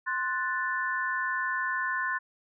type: chord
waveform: sine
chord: F# diminished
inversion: second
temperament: equal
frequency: 1046.5 / 1480 / 1760 Hz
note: C6 / F#6 / A6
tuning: 0 / 0 / 0 cents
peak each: -32 / -32 / -31 dBFS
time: 0.06-2.19 s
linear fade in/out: 20 ms
effects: none